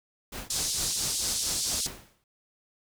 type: noise with tremolo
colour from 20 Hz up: pink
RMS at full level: -36 dBFS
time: 0.32-1.81 s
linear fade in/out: 5 ms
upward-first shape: triangle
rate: 4.4 Hz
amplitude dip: 95%
type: band-pass noise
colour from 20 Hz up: pink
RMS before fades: -30 dBFS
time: 0.5-1.87 s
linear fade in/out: 5 ms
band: 4300 to 9900 Hz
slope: 24 dB/octave
type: noise with exponential decay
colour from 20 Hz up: pink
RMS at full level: -36 dBFS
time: 1.86-2.24 s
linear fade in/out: 2 ms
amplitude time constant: 81 ms
effects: none